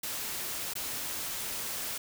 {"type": "noise with dropouts", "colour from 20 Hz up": "white", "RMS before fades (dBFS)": -36, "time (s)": [0.03, 1.98], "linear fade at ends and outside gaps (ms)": 5, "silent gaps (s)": [0.737, 0.753], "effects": []}